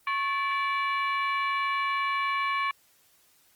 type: harmonic tone with a mistuned harmonic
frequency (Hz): 579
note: D5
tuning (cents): -25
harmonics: 2 / 3 / 4 / 5 / 6 / 7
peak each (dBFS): -27 / -35 / -31 / -40 / -47 / -48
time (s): 0.07-2.71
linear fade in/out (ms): 2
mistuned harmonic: 2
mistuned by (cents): -89
effects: white hiss -63 dBFS RMS until 3.55 s + Opus 24 kbps